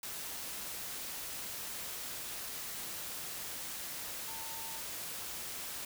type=tone in noise; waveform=sine; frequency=900 Hz; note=A5; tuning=39 cents sharp; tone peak=-49 dBFS; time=4.28-4.8 s; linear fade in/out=2 ms; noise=white; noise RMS=-42 dBFS; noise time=0.03-5.85 s; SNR=-10 dB; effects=none